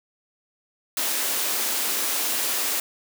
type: high-pass noise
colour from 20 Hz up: white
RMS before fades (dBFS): -25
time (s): 0.97-2.8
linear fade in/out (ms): 2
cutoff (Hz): 230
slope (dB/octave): 48
effects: none